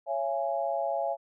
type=chord; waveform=sine; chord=C# minor; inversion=none; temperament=equal with one note detuned; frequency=554.4 / 674.7 / 830.6 Hz; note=C#5 / E5 / G#5; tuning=0 / +40 / 0 cents; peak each=-32 / -30 / -33 dBFS; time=0.06-1.17 s; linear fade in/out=50 ms; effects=none